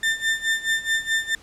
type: tone with tremolo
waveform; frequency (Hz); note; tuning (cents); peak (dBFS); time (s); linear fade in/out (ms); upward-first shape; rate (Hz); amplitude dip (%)
35% pulse; 1794; A6; +33; -16; 0.03-1.35; 2; sine; 4.7; 85
effects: pink hiss -50 dBFS RMS until 1.42 s + low-pass 9000 Hz 12 dB/octave